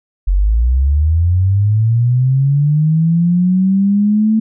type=linear sweep; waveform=sine; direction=up; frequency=43.65 to 221.7 Hz; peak=-9 dBFS; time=0.27-4.4 s; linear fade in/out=10 ms; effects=none